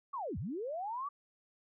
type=linear two-way sweep; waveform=sine; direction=down then up; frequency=1174.7 to 70.7 to 1174.7 Hz; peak=-36 dBFS; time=0.13-1.09 s; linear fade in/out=10 ms; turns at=0.38 s; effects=none